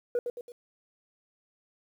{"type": "tone with echo", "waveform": "sine", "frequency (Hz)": 483.7, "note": "B4", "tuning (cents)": -36, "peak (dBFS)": -22, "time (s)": [0.15, 0.19], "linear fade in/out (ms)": 2, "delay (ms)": 110, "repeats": 3, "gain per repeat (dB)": -7, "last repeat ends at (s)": 0.52, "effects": ["tanh soft clip ceiling -23 dBFS", "10-bit"]}